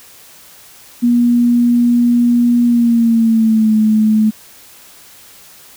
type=tone with pitch glide; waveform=sine; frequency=240 to 216.3 Hz; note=B3 to A3; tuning=-49 to -29 cents; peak=-8 dBFS; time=1.02-4.31 s; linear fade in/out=20 ms; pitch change=-180 cents; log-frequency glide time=2.64-3.75 s; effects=white hiss -41 dBFS RMS until 5.76 s